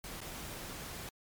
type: noise with dropouts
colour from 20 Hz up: pink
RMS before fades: -44 dBFS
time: 0.04-1.09 s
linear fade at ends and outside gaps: 1 ms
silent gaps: 0.205-0.214 s
effects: MP3 96 kbps